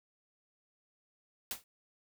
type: noise with exponential decay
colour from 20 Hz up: white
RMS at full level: -34 dBFS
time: 1.51-1.64 s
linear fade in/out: 1 ms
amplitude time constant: 28 ms
effects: none